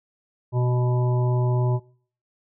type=harmonic tone with a mistuned harmonic; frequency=123.47 Hz; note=B2; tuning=in tune; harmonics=1 / 3 / 5 / 7 / 8; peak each=-19 / -29 / -33 / -36 / -37 dBFS; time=0.52-1.8 s; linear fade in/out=50 ms; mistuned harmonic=3; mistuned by=+15 cents; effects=noise-tail reverb RT60 0.5 s tail -23 dB re dry